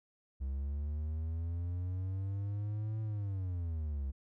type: linear two-way sweep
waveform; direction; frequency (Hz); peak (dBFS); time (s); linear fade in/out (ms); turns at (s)
triangle; up then down; 65.8 to 110 to 65.8; -32; 0.4-4.12; 20; 3.01
effects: none